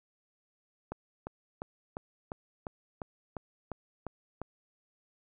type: click train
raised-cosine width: 1 ms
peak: -23 dBFS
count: 11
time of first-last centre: 0.92-4.417 s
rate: 2.86 Hz
effects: none